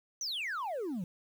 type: exponential sweep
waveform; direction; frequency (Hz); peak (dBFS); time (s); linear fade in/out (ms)
sine; down; 6260 to 164.5; -31; 0.21-1.04; 2
effects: tanh soft clip ceiling -33 dBFS + 10-bit